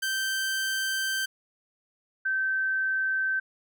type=tone pair in turn; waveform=sawtooth / sine; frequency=1558 / 1547.2 Hz; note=G6 / G6; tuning=-11 / -23 cents; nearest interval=unison; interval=12 cents; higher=first; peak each=-23 / -24 dBFS; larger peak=first; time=0.02-1.26 / 2.25-3.4 s; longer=first; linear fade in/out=10 ms; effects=none